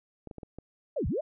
clicks, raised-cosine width 2 ms, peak -28 dBFS, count 5, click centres 0.273 / 0.312 / 0.383 / 0.432 / 0.586 s
sine linear two-way sweep, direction down then up, 659.3 to 45.36 to 659.3 Hz, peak -27 dBFS, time 0.96-1.21 s, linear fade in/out 10 ms, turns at 1.07 s
effects none

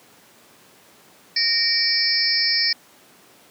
sine tone cluster, 1851 / 2306 / 4285 / 4720 / 5290 Hz, A#6 / D7 / C8 / D8 / E8, -13 / -32 / +40 / +8 / +5 cents, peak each -26 / -28 / -27 / -23 / -20 dBFS, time 1.36-2.73 s, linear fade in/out 5 ms, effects pink hiss -51 dBFS RMS until 3.5 s + high-pass 200 Hz 12 dB/octave

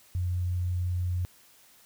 sine tone, 89.4 Hz, F2, 41 cents sharp, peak -26 dBFS, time 0.15-1.25 s, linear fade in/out 0 ms, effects white hiss -58 dBFS RMS until 1.85 s

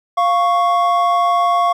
triangle tone pair together, 698.4 / 1108.7 Hz, F5 / C#6, 0 / 0 cents, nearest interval minor sixth, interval 800 cents, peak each -13 dBFS, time 0.17-1.73 s, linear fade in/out 10 ms, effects none

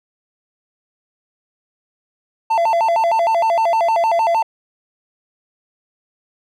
triangle tone with vibrato, 779 Hz, G5, 11 cents flat, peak -11 dBFS, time 2.5-4.43 s, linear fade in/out 10 ms, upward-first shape square, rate 6.5 Hz, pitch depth 240 cents each way, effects none

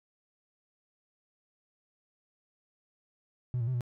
triangle tone with pitch steps, 124.1 / 115.5 / 128.8 / 121 Hz, B2 / A#2 / C3 / B2, +9 / -16 / -27 / -35 cents, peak -25 dBFS, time 3.54-3.808 s, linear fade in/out 0 ms, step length 67 ms, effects tanh soft clip ceiling -24 dBFS

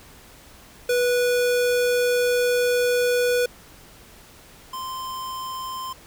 square tone pair in turn, 490 / 1040.3 Hz, B4 / C6, -14 / -10 cents, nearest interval octave + minor second, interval 1304 cents, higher second, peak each -19 / -30 dBFS, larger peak first, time 0.89-3.46 / 4.73-5.93 s, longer first, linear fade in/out 5 ms, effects pink hiss -48 dBFS RMS until 6.06 s

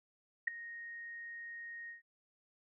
sine tone with ADSR envelope, 1864.7 Hz, A#6, in tune, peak -25 dBFS, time 0.47-2.02 s, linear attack 9 ms, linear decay 4 ms, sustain -19 dB, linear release 130 ms, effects none

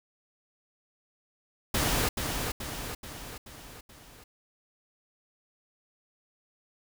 pink noise with echo, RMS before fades -27 dBFS, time 1.74-2.09 s, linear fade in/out 5 ms, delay 430 ms, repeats 5, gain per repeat -5 dB, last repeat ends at 4.24 s, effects none

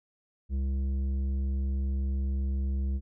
sine tone with tanh clipping, 67.3 Hz, C2, 49 cents sharp, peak -28 dBFS, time 0.49-3.01 s, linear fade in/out 50 ms, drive 9 dB, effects none

